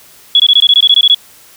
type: tone bursts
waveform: sine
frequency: 3371 Hz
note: G#7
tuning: 25 cents sharp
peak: -3 dBFS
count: 12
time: 0.35-1.146 s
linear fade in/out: 2 ms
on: 48 ms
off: 20 ms
effects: white hiss -41 dBFS RMS until 1.56 s